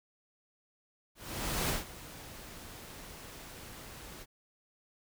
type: noise with ADSR envelope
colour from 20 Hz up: pink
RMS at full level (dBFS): -31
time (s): 1.15-4.26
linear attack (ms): 540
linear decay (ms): 150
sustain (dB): -17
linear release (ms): 39
effects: none